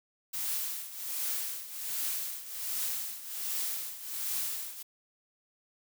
blue noise with tremolo, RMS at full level -32 dBFS, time 0.33-4.83 s, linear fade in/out 10 ms, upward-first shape triangle, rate 1.3 Hz, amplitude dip 80%, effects none

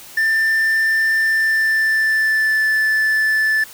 triangle tone with pitch glide, 1784 to 1750.3 Hz, A6 to A6, +23 to -10 cents, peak -12 dBFS, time 0.17-3.64 s, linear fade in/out 5 ms, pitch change -33 cents, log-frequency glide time 1.21-2.69 s, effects white hiss -39 dBFS RMS until 3.73 s

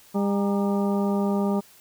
harmonic tone with a mistuned harmonic, 200.5 Hz, G3, 39 cents sharp, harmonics 1 / 2 / 3 / 4 / 5 / 6, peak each -22 / -28 / -32 / -34 / -36 / -38 dBFS, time 0.14-1.61 s, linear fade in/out 20 ms, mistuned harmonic 5, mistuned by -120 cents, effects white hiss -53 dBFS RMS until 1.8 s

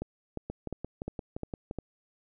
two click trains, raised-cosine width 2 ms, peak -21 / -22 dBFS, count 6 / 8, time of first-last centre 0.02-1.787 / 0.5-1.711 s, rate 2.83 / 5.78 Hz, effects none

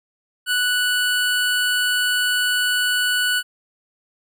25% pulse tone, 1480 Hz, F#6, in tune, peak -14 dBFS, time 0.46-3.43 s, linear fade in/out 50 ms, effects none

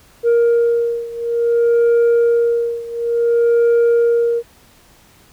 sine beating tone pair, 468.8 / 469.37 Hz, A#4 / A#4, +10 / +12 cents, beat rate 0.57 Hz, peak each -12 / -14 dBFS, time 0.23-4.43 s, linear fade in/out 50 ms, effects tanh soft clip ceiling -9 dBFS + pink hiss -49 dBFS RMS until 5.32 s

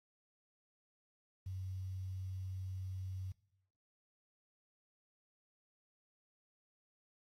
sine tone with quantisation, 93.8 Hz, F#2, 24 cents sharp, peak -40 dBFS, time 1.46-3.32 s, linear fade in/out 5 ms, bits 11, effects noise-tail reverb RT60 0.8 s tail -21 dB re dry + AAC 48 kbps

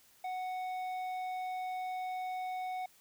sine tone with tanh clipping, 740 Hz, F#5, in tune, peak -37 dBFS, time 0.24-2.86 s, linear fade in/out 5 ms, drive 9 dB, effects white hiss -64 dBFS RMS until 3 s

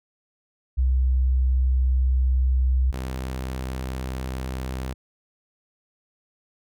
sine / sawtooth tone pair in turn, 64.1 / 64.58 Hz, C2 / C2, -35 / -22 cents, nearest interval unison, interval 13 cents, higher second, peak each -17 / -24 dBFS, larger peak first, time 0.77-2.92 / 2.92-4.94 s, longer first, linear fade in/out 20 ms, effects none

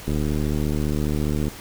click train, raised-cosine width 3 ms, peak -12 dBFS, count 106, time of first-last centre 0.08-1.482 s, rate 74.9 Hz, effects pink hiss -39 dBFS RMS until 1.6 s

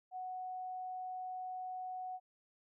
sine tone, 740 Hz, F#5, in tune, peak -40 dBFS, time 0.11-2.2 s, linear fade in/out 50 ms, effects none

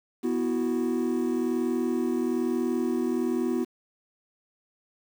triangle chord, B suspended fourth, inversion none, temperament just, 246.9 / 329.3 / 370.4 Hz, B3 / E4 / F#4, 0 / -2 / +2 cents, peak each -25 / -27 / -27 dBFS, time 0.23-3.65 s, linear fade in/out 20 ms, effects tanh soft clip ceiling -14 dBFS + 8-bit

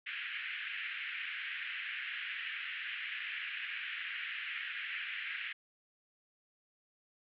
pink band-pass noise, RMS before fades -41 dBFS, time 0.06-5.53 s, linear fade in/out 10 ms, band 1600 to 3000 Hz, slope 48 dB/octave, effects none

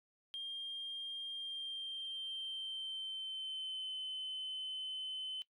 sine tone with pitch glide, 3205 to 3050 Hz, G7 to G7, +38 to -48 cents, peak -38 dBFS, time 0.34-5.42 s, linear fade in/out 0 ms, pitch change -86 cents, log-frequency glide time 1.29-3.94 s, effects noise-tail reverb RT60 0.1 s tail -19 dB re dry + tanh soft clip ceiling -37 dBFS

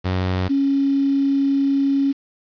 sawtooth / sine tone pair in turn, 92.5 / 276.4 Hz, F#2 / C#4, 0 / -5 cents, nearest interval octave + perfect fifth, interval 1895 cents, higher second, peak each -15 dBFS, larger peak neither, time 0.04-0.49 / 0.49-2.13 s, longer second, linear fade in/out 20 ms, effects resampled to 11025 Hz + 7-bit

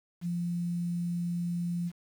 sine tone with quantisation, 173.4 Hz, F3, 12 cents flat, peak -29 dBFS, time 0.21-1.92 s, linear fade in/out 50 ms, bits 9, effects none

